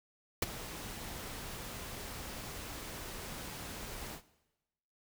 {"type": "noise with ADSR envelope", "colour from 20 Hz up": "pink", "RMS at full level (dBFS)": -28, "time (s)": [0.42, 4.22], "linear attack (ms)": 5, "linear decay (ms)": 20, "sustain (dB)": -16, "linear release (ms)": 92, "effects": ["noise-tail reverb RT60 1.0 s tail -18 dB re dry"]}